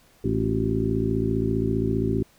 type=harmonic tone with a mistuned harmonic; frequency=55 Hz; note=A1; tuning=in tune; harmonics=1 / 2 / 3 / 4 / 5 / 6 / 7; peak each=-32 / -27 / -31 / -28 / -28 / -31 / -28 dBFS; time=0.24-2.23 s; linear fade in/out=5 ms; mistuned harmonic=6; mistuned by=+100 cents; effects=pink hiss -58 dBFS RMS until 2.38 s